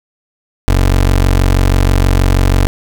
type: tone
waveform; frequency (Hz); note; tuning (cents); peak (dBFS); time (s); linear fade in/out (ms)
25% pulse; 46.25; F#1; 0; -4; 0.68-2.67; 0
effects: none